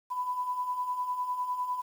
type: beating tone pair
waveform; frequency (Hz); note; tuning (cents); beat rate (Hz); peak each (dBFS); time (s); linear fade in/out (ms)
sine; 988 / 997.9; B5 / B5; 0 / +18; 9.9; -38 / -30; 0.1-1.82; 20
effects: 9-bit